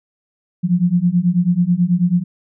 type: beating tone pair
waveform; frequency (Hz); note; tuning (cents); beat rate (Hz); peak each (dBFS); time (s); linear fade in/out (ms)
sine; 171.5 / 180.7; F3 / F#3; -31 / -41; 9.2; -16 / -15; 0.63-2.24; 20
effects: none